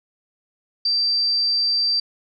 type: tone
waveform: sine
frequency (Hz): 4685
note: D8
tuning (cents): -5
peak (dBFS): -17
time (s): 0.85-2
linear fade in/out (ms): 5
effects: none